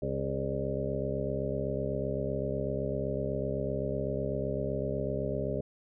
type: harmonic tone with a mistuned harmonic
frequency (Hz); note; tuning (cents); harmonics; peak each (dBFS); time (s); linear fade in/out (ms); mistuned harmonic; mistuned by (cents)
67.9; C#2; -35; 1 / 2 / 3 / 4 / 6 / 7 / 8 / 9; -40 / -36 / -39 / -40 / -36 / -40 / -39 / -37; 0.02-5.61; 5; 9; -31
effects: none